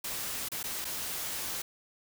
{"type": "noise with dropouts", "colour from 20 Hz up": "white", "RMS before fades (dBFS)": -36, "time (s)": [0.04, 1.62], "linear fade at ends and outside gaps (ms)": 5, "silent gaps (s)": [[0.487, 0.517], [0.63, 0.639], [0.846, 0.851]], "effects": []}